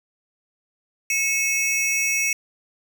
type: tone cluster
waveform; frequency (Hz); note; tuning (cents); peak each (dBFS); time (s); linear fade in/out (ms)
square; 2191 / 2591 / 5780; C#7 / E7 / F#8; -21 / -30 / -41; -25; 1.1-2.33; 2
effects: none